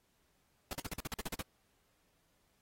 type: noise bursts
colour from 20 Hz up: pink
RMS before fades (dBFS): -39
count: 11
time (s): 0.71-1.412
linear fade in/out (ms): 2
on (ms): 22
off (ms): 46
effects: pink hiss -75 dBFS RMS until 2.61 s + AAC 48 kbps